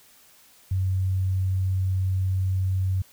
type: tone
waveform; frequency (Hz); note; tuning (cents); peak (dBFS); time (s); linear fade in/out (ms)
sine; 94.1; F#2; +30; -21; 0.71-3.02; 5
effects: white hiss -55 dBFS RMS until 3.12 s